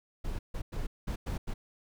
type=noise bursts at uneven times; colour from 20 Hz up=brown; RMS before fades=-34 dBFS; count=6; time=0.24-0.39 / 0.54-0.62 / 0.72-0.87 / 1.07-1.16 / 1.26-1.38 / 1.47-1.54 s; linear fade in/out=10 ms; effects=none